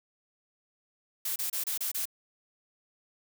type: noise bursts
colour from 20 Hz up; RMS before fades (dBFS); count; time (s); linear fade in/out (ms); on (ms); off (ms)
blue; -32; 6; 1.25-2.055; 5; 110; 29
effects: none